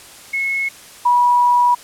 sine tone pair in turn, 2183 / 972.4 Hz, C#7 / B5, -27 / -27 cents, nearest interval octave + major second, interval 1400 cents, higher first, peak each -17 / -10 dBFS, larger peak second, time 0.33-0.69 / 1.05-1.75 s, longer second, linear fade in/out 10 ms, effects white hiss -40 dBFS RMS until 1.83 s + low-pass 11000 Hz 12 dB/octave

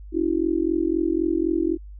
sine tone with amplitude modulation, 329.6 Hz, E4, in tune, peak -15 dBFS, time 0.12-1.78 s, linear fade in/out 50 ms, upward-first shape sine, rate 43.9 Hz, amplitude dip 100%, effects added 50 Hz sine -37 dBFS peak until 1.99 s

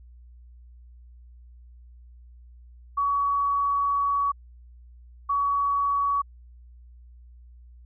sine tone bursts at uneven times, 1129 Hz, C#6, 31 cents sharp, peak -21 dBFS, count 2, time 2.97-4.32 / 5.29-6.22 s, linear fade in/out 10 ms, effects added 60 Hz sine -46 dBFS peak until 7.85 s

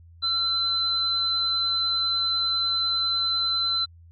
sine tone pair together, 1351 / 4045 Hz, E6 / B7, +42 / +41 cents, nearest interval octave + perfect fifth, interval 1899 cents, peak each -32 / -22 dBFS, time 0.22-3.86 s, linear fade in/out 20 ms, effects added 84 Hz sine -47 dBFS peak until 4.11 s

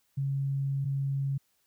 sine tone pair in turn, 137.7 / 137.7 Hz, C#3 / C#3, -11 / -11 cents, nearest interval unison, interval 0 cents, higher neither, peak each -27 dBFS, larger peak neither, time 0.17-0.85 / 0.85-1.38 s, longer first, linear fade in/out 10 ms, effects white hiss -72 dBFS RMS until 1.66 s

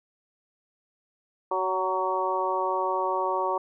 harmonic tone with a mistuned harmonic, 187.3 Hz, F#3, 21 cents sharp, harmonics 2 / 3 / 4 / 5 / 6, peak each -31 / -31 / -33 / -28 / -30 dBFS, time 1.51-3.58 s, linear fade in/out 5 ms, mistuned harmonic 5, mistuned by -17 cents, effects none

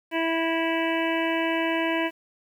harmonic tone with a mistuned harmonic, 328.6 Hz, E4, 5 cents flat, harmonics 1 / 2 / 3 / 5 / 6 / 7 / 8 / 9, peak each -26 / -29 / -31 / -33 / -34 / -34 / -35 / -36 dBFS, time 0.11-2.11 s, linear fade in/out 50 ms, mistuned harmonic 6, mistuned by -15 cents, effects 9-bit

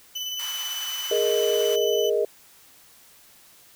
35% pulse tone with tremolo, 3003 Hz, F#7, 25 cents sharp, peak -26 dBFS, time 0.15-2.1 s, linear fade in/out 10 ms, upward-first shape square, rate 18 Hz, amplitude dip 25%
pink high-pass noise, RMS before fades -38 dBFS, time 0.39-1.76 s, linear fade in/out 5 ms, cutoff 960 Hz, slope 24 dB/octave
sine chord, Ab suspended second, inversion none, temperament equal, 415.3 / 466.2 / 622.3 Hz, Ab4 / Bb4 / Eb5, 0 / 0 / 0 cents, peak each -23 / -24 / -26 dBFS, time 1.11-2.25 s, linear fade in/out 5 ms
effects white hiss -53 dBFS RMS until 3.75 s

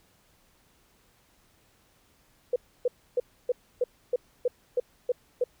sine tone bursts, 493.9 Hz, B4, in tune, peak -21 dBFS, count 10, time 2.53-5.44 s, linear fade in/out 5 ms, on 30 ms, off 290 ms, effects pink hiss -64 dBFS RMS until 5.6 s

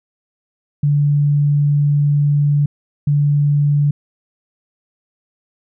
sine tone bursts at uneven times, 145.2 Hz, D3, 19 cents flat, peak -11 dBFS, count 2, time 0.83-2.66 / 3.07-3.91 s, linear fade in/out 5 ms, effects none

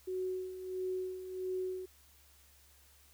sine tone with tremolo, 371.2 Hz, F#4, 6 cents sharp, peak -33 dBFS, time 0.07-1.86 s, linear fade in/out 10 ms, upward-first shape sine, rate 1.5 Hz, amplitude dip 65%, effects added 70 Hz sine -65 dBFS peak until 3.13 s + white hiss -64 dBFS RMS until 3.13 s

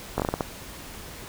slowing click train, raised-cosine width 1 ms, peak -10 dBFS, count 7, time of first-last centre 0.18-0.408 s, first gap 17 ms, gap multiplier 1.32, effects pink hiss -41 dBFS RMS until 1.28 s

